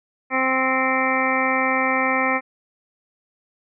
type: harmonic tone with a mistuned harmonic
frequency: 261.6 Hz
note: C4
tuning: in tune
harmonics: 1 / 2 / 3 / 4 / 5 / 7 / 8 / 9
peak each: -26 / -26 / -26 / -26 / -26 / -26 / -26 / -26 dBFS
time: 0.3-2.41 s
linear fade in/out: 50 ms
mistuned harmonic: 9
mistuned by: -22 cents
effects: none